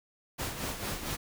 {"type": "noise with tremolo", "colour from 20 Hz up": "pink", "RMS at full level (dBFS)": -34, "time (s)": [0.38, 1.17], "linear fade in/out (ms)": 20, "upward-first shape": "sine", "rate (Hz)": 4.4, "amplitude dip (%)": 55, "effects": []}